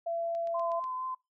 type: tone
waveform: sine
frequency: 674 Hz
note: E5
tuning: 38 cents sharp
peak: -30 dBFS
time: 0.06-0.8 s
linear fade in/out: 10 ms
type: click train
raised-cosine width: 0.2 ms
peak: -36 dBFS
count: 5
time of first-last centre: 0.35-0.841 s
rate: 8.15 Hz
type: tone with vibrato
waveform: sine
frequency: 1027 Hz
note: C6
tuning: 33 cents flat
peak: -33 dBFS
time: 0.54-1.15 s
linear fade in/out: 10 ms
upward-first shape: triangle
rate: 4.3 Hz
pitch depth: 18 cents each way
effects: noise-tail reverb RT60 0.2 s tail -22 dB re dry